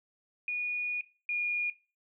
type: tone pair in turn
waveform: sine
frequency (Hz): 2453 / 2433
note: D#7 / D#7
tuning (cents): -25 / -39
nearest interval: unison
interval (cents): 14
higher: first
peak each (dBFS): -29 / -29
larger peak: neither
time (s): 0.48-1.01 / 1.29-1.7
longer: first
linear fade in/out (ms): 2
effects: noise-tail reverb RT60 0.3 s tail -17 dB re dry